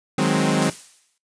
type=chord; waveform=sawtooth; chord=Ab dominant seventh; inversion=second; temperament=equal; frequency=155.56 / 185 / 207.7 / 261.6 Hz; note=Eb3 / Gb3 / Ab3 / C4; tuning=0 / 0 / 0 / 0 cents; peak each=-19 dBFS; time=0.18-0.7 s; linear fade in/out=5 ms
type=noise; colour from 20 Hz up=violet; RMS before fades=-32 dBFS; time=0.22-0.63 s; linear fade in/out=2 ms
type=noise with exponential decay; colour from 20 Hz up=blue; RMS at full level=-26 dBFS; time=0.62-1.18 s; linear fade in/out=2 ms; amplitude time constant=120 ms
effects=noise-tail reverb RT60 0.2 s tail -19 dB re dry + resampled to 22050 Hz